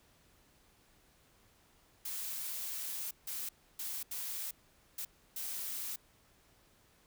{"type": "noise bursts at uneven times", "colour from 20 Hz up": "blue", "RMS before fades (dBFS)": -40, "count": 6, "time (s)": [[2.05, 3.11], [3.27, 3.49], [3.79, 4.03], [4.11, 4.51], [4.98, 5.05], [5.36, 5.96]], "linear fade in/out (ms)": 5, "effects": ["pink hiss -67 dBFS RMS until 7.06 s"]}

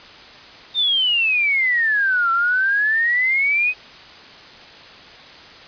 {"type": "exponential two-way sweep", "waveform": "sine", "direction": "down then up", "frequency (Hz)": [3665, 1345, 2535], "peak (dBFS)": -15, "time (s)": [0.74, 3.74], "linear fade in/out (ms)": 50, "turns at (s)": 2.31, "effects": ["white hiss -41 dBFS RMS until 5.67 s", "resampled to 11025 Hz"]}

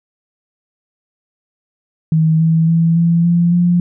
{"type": "tone with pitch steps", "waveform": "sine", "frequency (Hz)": [159.3, 162.37, 165.49, 168.68, 171.92, 175.23], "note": ["D#3", "E3", "E3", "E3", "F3", "F3"], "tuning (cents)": [41, -26, 7, 40, -27, 6], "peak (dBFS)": -9, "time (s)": [2.12, 3.8], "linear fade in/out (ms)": 2, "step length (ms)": 280, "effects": []}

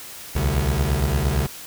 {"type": "beating tone pair", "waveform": "25% pulse", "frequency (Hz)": [65.41, 74.11], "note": ["C2", "D2"], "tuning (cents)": [0, 16], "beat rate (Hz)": 8.7, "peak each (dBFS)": -18, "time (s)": [0.35, 1.47], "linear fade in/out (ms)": 10, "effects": ["white hiss -38 dBFS RMS until 1.66 s"]}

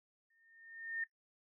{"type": "tone with exponential growth", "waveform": "sine", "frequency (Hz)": 1823, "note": "A#6", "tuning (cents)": -39, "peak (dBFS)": -34, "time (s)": [0.3, 1.04], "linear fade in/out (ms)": 5, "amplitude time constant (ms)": 160, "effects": ["noise-tail reverb RT60 0.1 s tail -17 dB re dry"]}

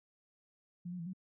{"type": "tone with pitch steps", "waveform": "sine", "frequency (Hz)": [175.2, 179.8, 166.8, 185.8], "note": ["F3", "F#3", "E3", "F#3"], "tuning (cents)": [6, -49, 21, 7], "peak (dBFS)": -39, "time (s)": [0.85, 1.134], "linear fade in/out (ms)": 10, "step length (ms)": 71, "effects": []}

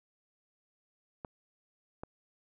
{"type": "clicks", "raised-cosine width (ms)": 1, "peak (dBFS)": -26, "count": 2, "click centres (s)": [1.248, 2.035], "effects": []}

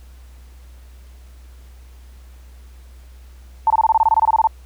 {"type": "tone bursts", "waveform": "sine", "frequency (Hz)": 890, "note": "A5", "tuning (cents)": 20, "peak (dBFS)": -10, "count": 15, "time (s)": [3.67, 4.472], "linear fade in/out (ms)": 2, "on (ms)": 32, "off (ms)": 23, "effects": ["added 62 Hz sine -39 dBFS peak until 4.65 s", "pink hiss -54 dBFS RMS until 4.65 s"]}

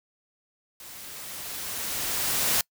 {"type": "noise with level ramp", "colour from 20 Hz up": "white", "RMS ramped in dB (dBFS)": [-44, -23], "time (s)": [0.8, 2.61], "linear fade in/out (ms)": 2, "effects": ["noise-tail reverb RT60 0.1 s tail -26 dB re dry"]}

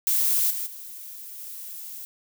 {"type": "noise with level steps", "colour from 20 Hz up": "violet", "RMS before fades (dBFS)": [-22, -30, -40, -38], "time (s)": [0.07, 2.05], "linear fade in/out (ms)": 0, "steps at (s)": [0.5, 0.66, 1.38], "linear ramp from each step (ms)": 10, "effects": []}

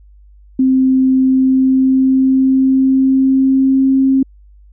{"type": "tone with pitch glide", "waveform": "sine", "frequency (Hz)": [261.6, 267.1], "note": ["C4", "C4"], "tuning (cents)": [0, 36], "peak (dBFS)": -8, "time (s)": [0.59, 4.23], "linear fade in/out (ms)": 5, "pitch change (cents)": 36, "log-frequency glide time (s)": [1.19, 3.89], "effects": ["added 50 Hz sine -40 dBFS peak until 4.72 s"]}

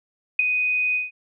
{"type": "tone with ADSR envelope", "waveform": "sine", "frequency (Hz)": 2494, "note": "D#7", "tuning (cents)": 3, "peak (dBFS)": -11, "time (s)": [0.39, 1.11], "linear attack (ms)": 5, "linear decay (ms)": 9, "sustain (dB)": -8, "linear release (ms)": 160, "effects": []}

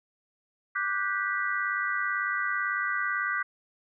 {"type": "chord", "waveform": "sine", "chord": "G major seventh", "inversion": "second", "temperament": "just", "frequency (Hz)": [1176, 1470, 1568, 1960], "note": ["D6", "F#6", "G6", "B6"], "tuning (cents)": [2, -12, 0, -14], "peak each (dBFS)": -32, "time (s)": [0.75, 3.43], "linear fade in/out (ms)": 10, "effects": []}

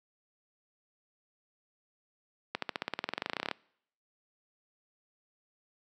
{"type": "accelerating click train", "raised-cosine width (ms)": 0.3, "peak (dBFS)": -15, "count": 22, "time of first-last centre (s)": [2.55, 3.513], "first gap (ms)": 73, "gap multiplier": 0.95, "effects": ["noise-tail reverb RT60 0.7 s tail -25 dB re dry", "high-pass 200 Hz 12 dB/octave"]}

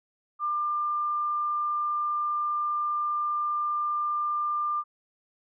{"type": "tone", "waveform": "sine", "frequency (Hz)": 1195, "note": "D6", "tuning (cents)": 30, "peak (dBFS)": -25, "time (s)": [0.39, 4.84], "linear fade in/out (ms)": 50, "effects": []}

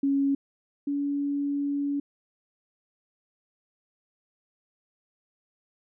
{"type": "tone pair in turn", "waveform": "sine", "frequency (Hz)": [277.2, 284.2], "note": ["C#4", "C#4"], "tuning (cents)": [0, 43], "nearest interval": "unison", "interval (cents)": 43, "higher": "second", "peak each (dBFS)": [-21, -25], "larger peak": "first", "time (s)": [[0.03, 0.35], [0.87, 2]], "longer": "second", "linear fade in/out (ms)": 5, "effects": []}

